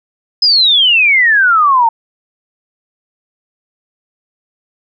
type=exponential sweep; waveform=sine; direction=down; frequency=5120 to 888 Hz; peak=-6 dBFS; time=0.42-1.89 s; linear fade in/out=5 ms; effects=none